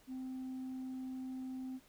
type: tone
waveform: sine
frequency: 259.2 Hz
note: C4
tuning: 16 cents flat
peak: -38 dBFS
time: 0.07-1.8 s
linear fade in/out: 50 ms
effects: tanh soft clip ceiling -39 dBFS + pink hiss -66 dBFS RMS until 1.88 s